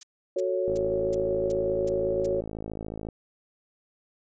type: noise bursts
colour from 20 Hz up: violet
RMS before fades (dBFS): -33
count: 7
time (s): 0.01-2.264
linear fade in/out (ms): 5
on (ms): 22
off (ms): 350
type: chord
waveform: sine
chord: F# minor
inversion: none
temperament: just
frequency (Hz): 370 / 444 / 555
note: F#4 / A4 / C#5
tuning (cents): 0 / +16 / +2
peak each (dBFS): -28 / -32 / -27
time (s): 0.36-2.41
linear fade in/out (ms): 5
type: click train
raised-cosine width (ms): 2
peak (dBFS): -22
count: 131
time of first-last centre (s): 0.68-3.087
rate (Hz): 54
effects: resampled to 16000 Hz